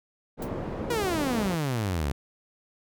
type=low-pass noise; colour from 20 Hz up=white; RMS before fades=-33 dBFS; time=0.37-1.57 s; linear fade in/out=50 ms; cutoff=490 Hz; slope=12 dB/octave
type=noise with exponential decay; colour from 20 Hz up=blue; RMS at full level=-38 dBFS; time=0.42-0.51 s; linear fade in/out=2 ms; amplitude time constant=19 ms
type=exponential sweep; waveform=sawtooth; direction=down; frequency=495 to 65.41 Hz; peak=-22 dBFS; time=0.9-2.12 s; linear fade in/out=5 ms
effects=none